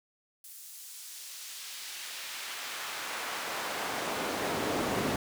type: noise with high-pass filter sweep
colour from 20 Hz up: brown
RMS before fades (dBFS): -36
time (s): 0.44-5.16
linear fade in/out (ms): 2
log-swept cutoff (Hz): 10000 to 240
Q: 0.71
effects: none